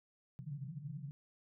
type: band-pass noise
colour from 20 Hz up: pink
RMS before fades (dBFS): -45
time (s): 0.39-1.11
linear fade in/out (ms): 0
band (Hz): 130 to 170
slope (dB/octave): 96
effects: none